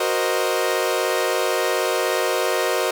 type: chord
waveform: sawtooth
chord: C half-diminished seventh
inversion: second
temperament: equal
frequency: 370 / 466.2 / 523.3 / 622.3 Hz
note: Gb4 / Bb4 / C5 / Eb5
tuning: 0 / 0 / 0 / 0 cents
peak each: -21 dBFS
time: 0-2.91 s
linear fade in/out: 5 ms
effects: none